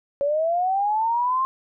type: linear sweep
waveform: sine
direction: up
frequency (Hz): 554.4 to 1066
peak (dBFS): -19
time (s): 0.21-1.45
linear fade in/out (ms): 0
effects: none